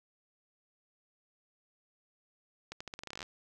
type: accelerating click train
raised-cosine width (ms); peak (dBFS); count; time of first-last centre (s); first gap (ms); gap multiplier
0.2; -24; 15; 2.72-3.228; 85; 0.85
effects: none